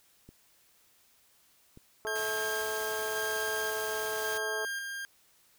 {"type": "clicks", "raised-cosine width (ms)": 3, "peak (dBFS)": -37, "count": 2, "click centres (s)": [0.29, 1.774]}
{"type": "harmonic tone", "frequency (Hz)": 216.8, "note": "A3", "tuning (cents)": -25, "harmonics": [2, 3, 4, 5, 6], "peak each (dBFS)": [-36, -40, -42, -44, -46], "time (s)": [2.05, 4.65], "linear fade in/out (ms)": 0}
{"type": "tone with tremolo", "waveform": "40% pulse", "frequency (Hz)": 1604, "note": "G6", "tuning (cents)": 39, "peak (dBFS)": -32, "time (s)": [2.07, 5.05], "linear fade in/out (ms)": 0, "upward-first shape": "square", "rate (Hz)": 0.92, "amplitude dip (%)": 30}
{"type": "noise", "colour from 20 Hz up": "white", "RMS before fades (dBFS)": -41, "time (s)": [2.15, 4.38], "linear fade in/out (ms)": 5}
{"effects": ["white hiss -65 dBFS RMS until 5.58 s"]}